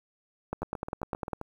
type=two click trains; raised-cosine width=1 ms; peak=-17 / -22 dBFS; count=9 / 7; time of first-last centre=0.53-1.332 / 0.62-1.414 s; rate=9.97 / 7.56 Hz; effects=9-bit